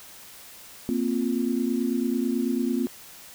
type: chord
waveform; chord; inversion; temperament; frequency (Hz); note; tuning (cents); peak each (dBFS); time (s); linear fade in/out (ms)
sine; Bb suspended second; none; just; 233.1 / 262.2 / 349.6; Bb3 / C4 / F4; 0 / +4 / +2; -26 / -26 / -30; 0.89-2.87; 0
effects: white hiss -46 dBFS RMS until 3.34 s